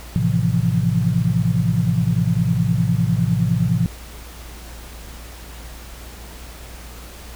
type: chord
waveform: sine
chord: F major seventh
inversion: first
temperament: equal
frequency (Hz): 110 / 130.81 / 164.81 / 174.61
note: A2 / C3 / E3 / F3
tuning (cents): 0 / 0 / 0 / 0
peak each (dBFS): -21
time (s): 0.16-3.86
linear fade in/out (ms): 0
effects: added 58 Hz sine -36 dBFS peak until 7.35 s + pink hiss -40 dBFS RMS until 7.35 s